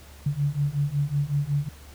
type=beating tone pair; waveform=sine; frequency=141 / 146.4 Hz; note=C#3 / D3; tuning=+30 / -5 cents; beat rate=5.4 Hz; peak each=-26 / -25 dBFS; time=0.26-1.69 s; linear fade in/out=5 ms; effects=added 72 Hz sine -46 dBFS peak until 1.94 s + pink hiss -50 dBFS RMS until 1.94 s